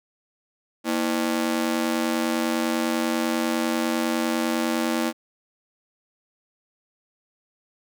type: ring-modulated tone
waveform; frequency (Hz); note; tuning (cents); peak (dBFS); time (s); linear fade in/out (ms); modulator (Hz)
sawtooth; 279.8; C#4; +16; -15; 0.84-5.13; 50; 45
effects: none